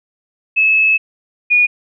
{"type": "tone pair in turn", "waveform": "sine", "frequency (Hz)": [2596, 2450], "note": ["E7", "D#7"], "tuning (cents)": [-27, -27], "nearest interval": "minor second", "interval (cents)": 100, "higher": "first", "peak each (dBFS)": [-9, -8], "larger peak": "second", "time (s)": [[0.56, 0.98], [1.5, 1.67]], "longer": "first", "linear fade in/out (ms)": 20, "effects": []}